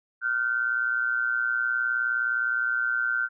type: tone pair together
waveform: sine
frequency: 1406 / 1525.4 Hz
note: F6 / G6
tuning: +11 / -48 cents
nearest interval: minor second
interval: 141 cents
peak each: -26 dBFS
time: 0.21-3.29 s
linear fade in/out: 50 ms
effects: none